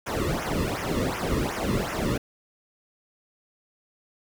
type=noise with flanger; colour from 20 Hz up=brown; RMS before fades=-27 dBFS; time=0.06-2.18 s; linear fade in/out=10 ms; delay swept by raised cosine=0.23 to 1.33 ms; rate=2.7 Hz; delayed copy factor=-1; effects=none